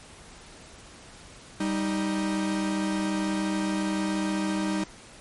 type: tone pair together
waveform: 45% pulse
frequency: 196.61 / 312.1 Hz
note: G3 / D#4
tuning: +5 / +5 cents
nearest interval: minor sixth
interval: 800 cents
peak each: -28 dBFS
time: 1.6-4.84 s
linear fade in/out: 5 ms
effects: pink hiss -48 dBFS RMS until 5.2 s + MP3 48 kbps